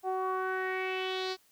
sawtooth tone with low-pass filter sweep, 374.7 Hz, F#4, 22 cents sharp, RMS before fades -33 dBFS, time 0.03-1.37 s, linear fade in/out 50 ms, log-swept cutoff 800 to 4700 Hz, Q 4, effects white hiss -66 dBFS RMS until 1.51 s

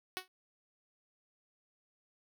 5% pulse tone with exponential decay, 371.5 Hz, F#4, 7 cents sharp, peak -22 dBFS, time 0.17-0.28 s, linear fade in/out 0 ms, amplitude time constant 22 ms, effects none

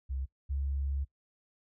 sine tone pair in turn, 66.5 / 69.13 Hz, C2 / C#2, +29 / -4 cents, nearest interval minor second, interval 67 cents, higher second, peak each -32 / -30 dBFS, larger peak second, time 0.09-0.26 / 0.49-1.05 s, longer second, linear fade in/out 20 ms, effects noise-tail reverb RT60 0.1 s tail -20 dB re dry

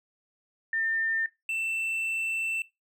sine / triangle tone pair in turn, 1803 / 2672 Hz, A6 / E7, +42 / +23 cents, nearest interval perfect fifth, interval 681 cents, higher second, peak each -26 dBFS, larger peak neither, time 0.73-1.26 / 1.49-2.62 s, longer second, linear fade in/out 2 ms, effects noise-tail reverb RT60 0.2 s tail -19 dB re dry

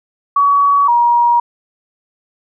sine tone pair in turn, 1131 / 951.1 Hz, C#6 / A#5, +34 / +35 cents, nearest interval minor third, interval 299 cents, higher first, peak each -8 dBFS, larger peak neither, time 0.36-0.88 / 0.88-1.4 s, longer neither, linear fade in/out 5 ms, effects none

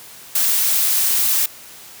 blue noise, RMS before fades -17 dBFS, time 0.35-1.46 s, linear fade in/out 5 ms, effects white hiss -40 dBFS RMS until 2 s + high-pass 60 Hz 12 dB/octave

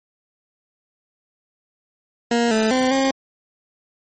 20% pulse tone with pitch steps, 235.7 / 219.3 / 257.6 / 268.5 Hz, A#3 / A3 / C4 / C4, +19 / -6 / -27 / +45 cents, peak -11 dBFS, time 2.31-3.11 s, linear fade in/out 5 ms, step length 200 ms, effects MP3 32 kbps

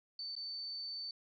sine tone with dropouts, 4538 Hz, C#8, 40 cents sharp, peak -40 dBFS, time 0.19-1.11 s, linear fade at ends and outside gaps 2 ms, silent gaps 0.353-0.364 s, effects none

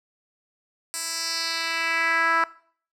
10% pulse tone with band-pass filter sweep, 330 Hz, E4, 2 cents sharp, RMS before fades -25 dBFS, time 0.94-2.44 s, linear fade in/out 0 ms, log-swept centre 8300 to 1300 Hz, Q 2.1, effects noise-tail reverb RT60 0.5 s tail -19 dB re dry

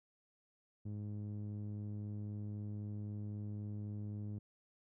sawtooth tone with low-pass filter, 103.83 Hz, G#2, in tune, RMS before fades -43 dBFS, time 0.85-4.39 s, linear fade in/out 10 ms, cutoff 250 Hz, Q 0.98, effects none

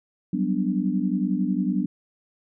sine chord, G major seventh, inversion third, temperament equal, 185 / 196 / 246.9 / 293.7 Hz, F#3 / G3 / B3 / D4, 0 / 0 / 0 / 0 cents, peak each -26 / -26 / -27 / -28 dBFS, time 0.33-1.86 s, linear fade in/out 5 ms, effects none

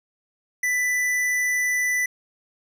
sine tone with tanh clipping, 1987 Hz, B6, 10 cents sharp, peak -22 dBFS, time 0.63-2.06 s, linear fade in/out 5 ms, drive 15 dB, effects none

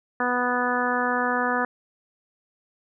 harmonic tone, 246.9 Hz, B3, in tune, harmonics 1 / 2 / 3 / 4 / 5 / 6 / 7, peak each -29 / -29 / -29 / -29 / -29 / -29 / -29 dBFS, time 0.2-1.65 s, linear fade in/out 2 ms, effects none

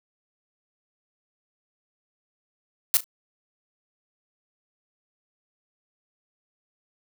blue noise with echo, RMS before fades -18 dBFS, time 2.94-2.97 s, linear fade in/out 0 ms, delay 36 ms, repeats 2, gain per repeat -15 dB, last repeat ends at 3.042 s, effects none

